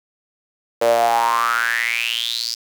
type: tone with high-pass filter sweep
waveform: sawtooth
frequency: 116.54 Hz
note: A#2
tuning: in tune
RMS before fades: -19 dBFS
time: 0.81-2.55 s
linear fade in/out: 10 ms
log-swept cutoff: 520 to 5100 Hz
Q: 8.7
effects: 7-bit